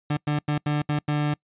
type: tone bursts at uneven times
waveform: 30% pulse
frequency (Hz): 148.2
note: D3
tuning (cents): +16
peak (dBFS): -19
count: 6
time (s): 0.1-0.17 / 0.27-0.39 / 0.48-0.58 / 0.66-0.82 / 0.89-0.99 / 1.08-1.34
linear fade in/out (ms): 5
effects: noise-tail reverb RT60 0.1 s tail -26 dB re dry + resampled to 8000 Hz